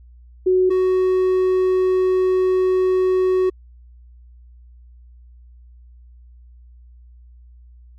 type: tone pair in turn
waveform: sine / triangle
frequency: 370 / 371.6 Hz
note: F#4 / F#4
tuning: 0 / +7 cents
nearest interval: unison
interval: 7 cents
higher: second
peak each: -12 dBFS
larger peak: neither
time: 0.46-0.7 / 0.7-3.5 s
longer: second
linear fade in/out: 10 ms
effects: added 60 Hz sine -42 dBFS peak until 7.98 s + MP3 96 kbps